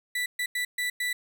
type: tone bursts at uneven times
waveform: 35% pulse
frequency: 1973 Hz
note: B6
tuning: 2 cents flat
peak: -25 dBFS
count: 5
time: 0.15-0.26 / 0.39-0.46 / 0.55-0.65 / 0.78-0.9 / 1-1.13 s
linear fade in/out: 5 ms
effects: none